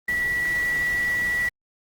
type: tone in noise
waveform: sine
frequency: 1948 Hz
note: B6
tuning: 24 cents flat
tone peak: -21 dBFS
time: 0.08-1.49 s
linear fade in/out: 5 ms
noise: pink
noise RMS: -37 dBFS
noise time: 0.08-1.49 s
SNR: +13 dB
effects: Opus 24 kbps